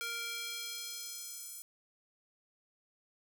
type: tone with high-pass filter sweep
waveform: square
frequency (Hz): 466.2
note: A#4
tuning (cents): 0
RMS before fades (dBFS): -42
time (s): 0.01-1.62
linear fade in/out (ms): 0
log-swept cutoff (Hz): 1700 to 9200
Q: 1.1
effects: none